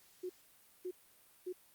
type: tone bursts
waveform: sine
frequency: 364.6 Hz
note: F#4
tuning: 25 cents flat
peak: -38 dBFS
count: 3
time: 0.23-1.528 s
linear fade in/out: 10 ms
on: 66 ms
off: 550 ms
effects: white hiss -65 dBFS RMS until 1.74 s + Opus 48 kbps